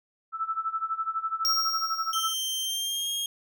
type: tone with tremolo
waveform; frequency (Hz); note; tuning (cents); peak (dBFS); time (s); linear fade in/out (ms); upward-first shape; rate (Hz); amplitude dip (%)
sine; 1318.5; E6; 0; -24; 0.32-2.34; 50; sine; 12; 85
type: tone with exponential decay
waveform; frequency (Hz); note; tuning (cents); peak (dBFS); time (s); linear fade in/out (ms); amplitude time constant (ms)
square; 5580; F8; -2; -22; 1.45-3.16; 0; 370
type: tone with pitch glide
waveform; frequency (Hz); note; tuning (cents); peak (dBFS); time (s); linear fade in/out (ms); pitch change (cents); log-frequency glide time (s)
sawtooth; 3136 to 3250; G7 to G#7; 0 to -38; -25; 2.13-3.26; 2; +62; 2.62-3.09
effects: none